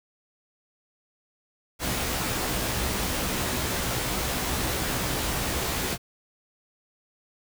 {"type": "noise with comb filter", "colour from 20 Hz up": "pink", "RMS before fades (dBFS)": -28, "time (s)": [1.79, 5.98], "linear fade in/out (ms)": 50, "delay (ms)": 16, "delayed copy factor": 0.55, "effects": []}